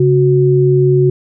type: tone pair together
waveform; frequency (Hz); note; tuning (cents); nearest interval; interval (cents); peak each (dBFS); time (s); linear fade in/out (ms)
sine; 137.4 / 367.4; C#3 / F#4; -15 / -12; octave + perfect fourth; 1703; -10; 0-1.1; 5
effects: none